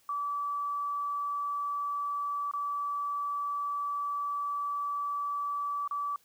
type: tone with dropouts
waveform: sine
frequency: 1153 Hz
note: D6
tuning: 32 cents flat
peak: -30 dBFS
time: 0.09-6.16 s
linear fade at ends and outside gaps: 2 ms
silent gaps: 2.513-2.536 / 5.877-5.91 s
effects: white hiss -66 dBFS RMS until 6.24 s